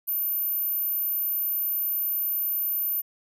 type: tone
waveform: sine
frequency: 13530 Hz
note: G#9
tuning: 31 cents sharp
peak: -24 dBFS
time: 0.07-3.02 s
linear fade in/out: 20 ms
effects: none